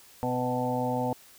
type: harmonic tone with a mistuned harmonic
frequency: 125.4 Hz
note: B2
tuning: 27 cents sharp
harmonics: 1 / 2 / 4 / 5 / 6 / 7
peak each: -34 / -31 / -32 / -36 / -34 / -33 dBFS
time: 0.23-1.13 s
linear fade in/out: 0 ms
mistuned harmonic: 5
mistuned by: -15 cents
effects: white hiss -54 dBFS RMS until 1.38 s